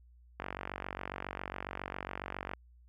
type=click train; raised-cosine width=0.5 ms; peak=-22 dBFS; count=102; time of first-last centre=0.4-2.535 s; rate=47.3 Hz; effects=added 60 Hz sine -57 dBFS peak until 2.88 s